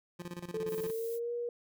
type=tone with tremolo; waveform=25% pulse; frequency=174.8 Hz; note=F3; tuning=2 cents sharp; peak=-35 dBFS; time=0.19-0.91 s; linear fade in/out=10 ms; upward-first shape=square; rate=17 Hz; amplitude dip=80%
type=tone with pitch glide; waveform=sine; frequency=440 to 477.1 Hz; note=A4 to A#4; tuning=0 to +40 cents; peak=-33 dBFS; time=0.54-1.49 s; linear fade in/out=2 ms; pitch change=+140 cents; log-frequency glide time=0.79-1.32 s
type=noise; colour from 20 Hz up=violet; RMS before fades=-48 dBFS; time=0.66-1.2 s; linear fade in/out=50 ms
effects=none